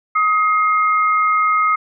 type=tone pair together; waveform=sine; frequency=1262 / 2122 Hz; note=D#6 / C7; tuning=+24 / +24 cents; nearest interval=major sixth; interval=900 cents; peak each=-13 / -21 dBFS; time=0.15-1.76 s; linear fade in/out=10 ms; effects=none